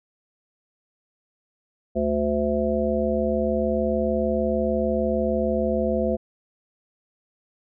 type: harmonic tone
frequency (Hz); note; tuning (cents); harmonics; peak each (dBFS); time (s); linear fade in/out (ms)
73.3; D2; -3; 1 / 3 / 5 / 7 / 9; -31 / -25 / -28 / -25 / -27; 1.95-6.17; 20
effects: none